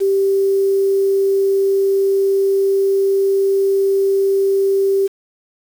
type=tone with quantisation; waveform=sine; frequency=391.3 Hz; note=G4; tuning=3 cents flat; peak=-12 dBFS; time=0-5.08 s; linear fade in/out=20 ms; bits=6; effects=none